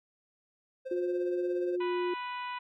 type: tone with tremolo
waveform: triangle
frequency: 523 Hz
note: C5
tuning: 1 cent flat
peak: -31 dBFS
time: 0.85-1.77 s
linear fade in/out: 20 ms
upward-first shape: triangle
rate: 17 Hz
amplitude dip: 70%
type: tone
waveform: sine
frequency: 356.7 Hz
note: F4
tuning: 37 cents sharp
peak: -29 dBFS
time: 0.91-2.14 s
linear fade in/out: 5 ms
type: harmonic tone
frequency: 493.9 Hz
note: B4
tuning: in tune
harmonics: 2 / 3 / 4 / 5 / 6 / 7 / 8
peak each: -36 / -46 / -46 / -45 / -48 / -57 / -57 dBFS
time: 1.8-2.59 s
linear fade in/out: 10 ms
effects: none